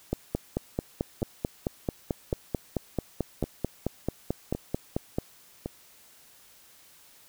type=two click trains; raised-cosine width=2 ms; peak=-18 / -13 dBFS; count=5 / 24; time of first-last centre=1.22-5.66 / 0.13-5.185 s; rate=0.901 / 4.55 Hz; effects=white hiss -56 dBFS RMS until 7.28 s